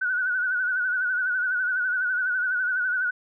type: tone with vibrato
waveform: sine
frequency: 1485 Hz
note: F#6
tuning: 6 cents sharp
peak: -22 dBFS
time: 0.01-3.11 s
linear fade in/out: 10 ms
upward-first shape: sine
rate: 12 Hz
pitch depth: 63 cents each way
effects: none